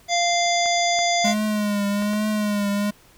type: harmonic tone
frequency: 694 Hz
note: F5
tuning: 11 cents flat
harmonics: 1 / 3 / 5 / 7 / 9 / 10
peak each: -20 / -25 / -27 / -28 / -30 / -30 dBFS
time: 0.08-1.35 s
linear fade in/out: 50 ms
type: clicks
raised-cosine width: 0.5 ms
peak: -21 dBFS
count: 5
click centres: 0.659 / 0.99 / 1.276 / 2.023 / 2.134 s
type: tone with vibrato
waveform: square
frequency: 207.7 Hz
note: G#3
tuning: in tune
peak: -21 dBFS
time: 1.24-2.91 s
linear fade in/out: 10 ms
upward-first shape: triangle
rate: 1.2 Hz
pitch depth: 56 cents each way
effects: pink hiss -53 dBFS RMS until 3.17 s